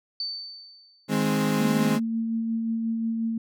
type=tone with exponential decay; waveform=sine; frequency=4548 Hz; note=C#8; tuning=44 cents sharp; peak=-26 dBFS; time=0.2-1.22 s; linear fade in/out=2 ms; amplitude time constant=220 ms
type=chord; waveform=35% pulse; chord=Ab major; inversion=second; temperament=equal; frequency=155.56 / 207.7 / 261.6 Hz; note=Eb3 / Ab3 / C4; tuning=0 / 0 / 0 cents; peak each=-26 / -23 / -25 dBFS; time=1.08-2 s; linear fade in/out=50 ms
type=tone with tremolo; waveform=sine; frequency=226.6 Hz; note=A#3; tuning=49 cents flat; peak=-23 dBFS; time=1.6-3.38 s; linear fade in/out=5 ms; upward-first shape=sine; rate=5.6 Hz; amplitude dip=25%
effects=none